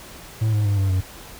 triangle tone with pitch steps, 110 / 105.52 / 101.22 / 97.1 / 93.14 Hz, A2 / G#2 / G#2 / G2 / F#2, 0 / +28 / -44 / -16 / +12 cents, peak -15 dBFS, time 0.41-1.01 s, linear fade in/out 10 ms, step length 120 ms, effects pink hiss -41 dBFS RMS until 1.39 s

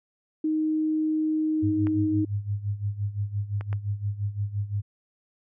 sine tone, 311.6 Hz, D#4, 3 cents sharp, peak -22 dBFS, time 0.44-2.25 s, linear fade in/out 5 ms
sine tone with tremolo, 102.2 Hz, G#2, 27 cents flat, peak -23 dBFS, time 1.62-4.82 s, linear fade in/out 20 ms, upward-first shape sine, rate 5.8 Hz, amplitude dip 80%
clicks, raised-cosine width 0.5 ms, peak -23 dBFS, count 3, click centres 1.87 / 3.61 / 3.729 s
effects none

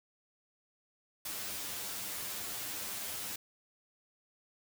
white noise with comb filter, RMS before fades -40 dBFS, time 1.25-3.36 s, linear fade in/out 5 ms, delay 9.9 ms, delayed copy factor +0.95, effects none

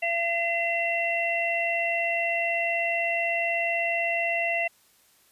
harmonic tone, 679 Hz, F5, 49 cents flat, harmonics 1 / 3 / 4, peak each -28 / -28 / -28 dBFS, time 0.02-4.68 s, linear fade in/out 10 ms, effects white hiss -61 dBFS RMS until 5.31 s + resampled to 32000 Hz

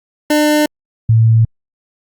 25% pulse / sine tone pair in turn, 300.3 / 112.8 Hz, D4 / A2, +39 / +44 cents, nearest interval octave + perfect fourth, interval 1695 cents, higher first, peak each -6 dBFS, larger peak neither, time 0.3-0.66 / 1.09-1.45 s, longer neither, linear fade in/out 5 ms, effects Opus 48 kbps

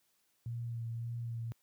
sine tone with vibrato, 116.7 Hz, A#2, 2 cents sharp, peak -36 dBFS, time 0.46-1.52 s, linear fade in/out 0 ms, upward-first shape sine, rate 1.8 Hz, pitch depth 22 cents each way, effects white hiss -75 dBFS RMS until 1.62 s + high-pass 60 Hz 12 dB/octave

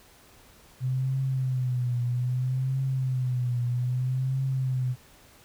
sine tone with vibrato, 127.3 Hz, C3, 47 cents flat, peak -24 dBFS, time 0.8-4.96 s, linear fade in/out 50 ms, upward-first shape triangle, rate 0.62 Hz, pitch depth 90 cents each way, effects pink hiss -55 dBFS RMS until 5.44 s

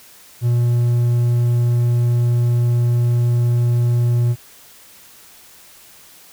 triangle tone, 120 Hz, B2, 49 cents flat, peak -11 dBFS, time 0.41-4.36 s, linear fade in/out 50 ms, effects white hiss -45 dBFS RMS until 6.32 s

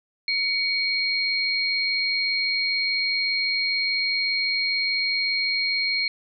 sine tone pair together, 2241 / 4227 Hz, C#7 / C8, +18 / +17 cents, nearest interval major seventh, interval 1099 cents, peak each -24 dBFS, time 0.28-6.08 s, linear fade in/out 2 ms, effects none

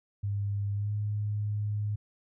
sine tone with pitch glide, 101.1 to 104.42 Hz, G#2 to G#2, -46 to +10 cents, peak -28 dBFS, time 0.23-1.96 s, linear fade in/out 10 ms, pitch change +56 cents, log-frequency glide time 0.73-0.92 s, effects none

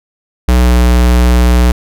square tone with pitch glide, 61.7 to 60.85 Hz, B1 to B1, -1 to -25 cents, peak -6 dBFS, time 0.48-1.72 s, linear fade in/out 5 ms, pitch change -24 cents, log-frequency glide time 0.62-0.69 s, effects none

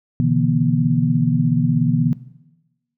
sine tone cluster, 124.8 / 148.9 / 165.5 / 239.8 Hz, B2 / D3 / E3 / A#3, +19 / +24 / +7 / +49 cents, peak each -20 dBFS, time 0.2-2.13 s, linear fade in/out 0 ms, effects noise-tail reverb RT60 1.0 s tail -17 dB re dry

